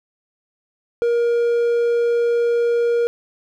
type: tone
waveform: triangle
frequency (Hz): 472.1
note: A#4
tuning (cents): +22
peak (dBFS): -13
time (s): 1.02-3.07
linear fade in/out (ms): 0
effects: none